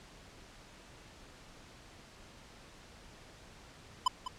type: tone with echo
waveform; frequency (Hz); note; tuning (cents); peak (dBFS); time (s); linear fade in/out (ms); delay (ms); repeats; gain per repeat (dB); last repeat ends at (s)
square; 1011; B5; +40; -24; 4.06-4.08; 5; 200; 1; -12; 4.28
effects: pink hiss -55 dBFS RMS until 4.38 s + low-pass 7000 Hz 12 dB/octave